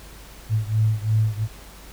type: beating tone pair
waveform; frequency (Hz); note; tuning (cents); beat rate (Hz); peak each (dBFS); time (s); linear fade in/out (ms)
sine; 108 / 110.9; A2 / A2; -32 / +14; 2.9; -20 / -22; 0.49-1.48; 50
effects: added 50 Hz sine -43 dBFS peak until 1.92 s + pink hiss -45 dBFS RMS until 1.92 s